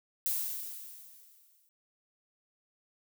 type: noise with exponential decay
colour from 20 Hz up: violet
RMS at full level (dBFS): -30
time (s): 0.26-1.69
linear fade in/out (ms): 0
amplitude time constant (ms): 310
effects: none